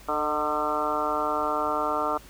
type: harmonic tone with a mistuned harmonic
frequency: 150 Hz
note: D3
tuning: 37 cents sharp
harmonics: 2 / 3 / 4 / 5 / 6 / 7 / 8 / 9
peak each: -35 / -34 / -31 / -33 / -32 / -34 / -29 / -32 dBFS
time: 0.08-2.18 s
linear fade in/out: 10 ms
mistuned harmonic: 4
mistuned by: +29 cents
effects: added 50 Hz sine -50 dBFS peak until 2.29 s + pink hiss -50 dBFS RMS until 2.29 s